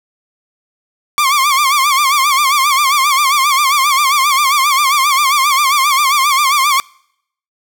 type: tone with vibrato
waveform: sawtooth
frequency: 1124 Hz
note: C#6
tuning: 24 cents sharp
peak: -6 dBFS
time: 1.18-6.8 s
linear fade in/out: 0 ms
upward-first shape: sine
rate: 7.5 Hz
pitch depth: 120 cents each way
effects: noise-tail reverb RT60 0.7 s tail -25 dB re dry